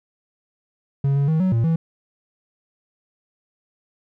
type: tone with pitch steps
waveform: triangle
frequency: 138.7 / 140.6 / 158.8 / 186.7 / 115.1 / 163.7 Hz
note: C#3 / C#3 / D#3 / F#3 / A#2 / E3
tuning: +1 / +25 / +36 / +16 / -22 / -12 cents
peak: -14 dBFS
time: 1.04-1.76 s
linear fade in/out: 5 ms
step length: 120 ms
effects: none